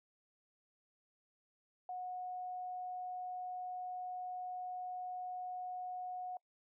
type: tone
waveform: sine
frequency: 730 Hz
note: F#5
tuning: 24 cents flat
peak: -40 dBFS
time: 1.89-6.37 s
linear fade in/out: 2 ms
effects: noise-tail reverb RT60 0.1 s tail -26 dB re dry